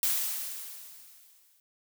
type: noise with exponential decay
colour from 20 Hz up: blue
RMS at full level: -26 dBFS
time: 0.03-1.6 s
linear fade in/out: 1 ms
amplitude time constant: 340 ms
effects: none